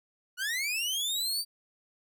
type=linear sweep; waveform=sawtooth; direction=up; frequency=1423 to 4693 Hz; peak=-26 dBFS; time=0.37-1.45 s; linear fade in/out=50 ms; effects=none